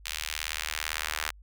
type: tone with high-pass filter sweep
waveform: sawtooth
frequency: 77.78 Hz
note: D#2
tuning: in tune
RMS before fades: -34 dBFS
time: 0.05-1.31 s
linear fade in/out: 10 ms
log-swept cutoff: 2700 to 1500 Hz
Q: 1.1
effects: added 50 Hz sine -49 dBFS peak until 1.42 s